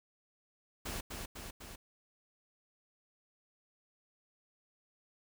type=noise with echo; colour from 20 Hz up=pink; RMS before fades=-40 dBFS; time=0.85-1.01 s; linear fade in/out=10 ms; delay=250 ms; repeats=3; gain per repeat=-3 dB; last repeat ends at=1.76 s; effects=none